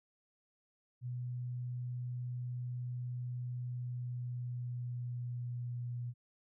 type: tone with pitch glide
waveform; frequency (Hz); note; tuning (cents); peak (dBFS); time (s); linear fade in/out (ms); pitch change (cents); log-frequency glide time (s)
sine; 123.47 to 121.28; B2 to B2; 0 to -31; -37; 1.01-6.14; 50; -31; 3.66-6.01
effects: none